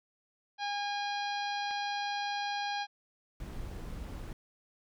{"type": "harmonic tone", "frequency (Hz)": 815, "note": "G#5", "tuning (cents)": -33, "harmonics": [1, 2, 3, 4, 5, 6, 7], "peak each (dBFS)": [-34, -40, -44, -44, -43, -48, -54], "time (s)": [0.58, 2.87], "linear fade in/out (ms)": 50}
{"type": "click", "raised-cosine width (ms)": 0.3, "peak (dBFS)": -31, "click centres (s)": 1.71}
{"type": "noise", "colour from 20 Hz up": "brown", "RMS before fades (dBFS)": -41, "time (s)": [3.4, 4.33], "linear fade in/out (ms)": 2}
{"effects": []}